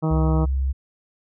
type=harmonic tone; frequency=158.3 Hz; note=D#3; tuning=30 cents sharp; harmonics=1 / 2 / 3 / 4 / 5 / 6 / 7 / 8; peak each=-20 / -26 / -30 / -32 / -34 / -36 / -37 / -38 dBFS; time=0.02-0.46 s; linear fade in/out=20 ms
type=tone; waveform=sine; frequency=66.7 Hz; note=C2; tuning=34 cents sharp; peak=-19 dBFS; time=0.1-0.73 s; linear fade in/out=20 ms
effects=none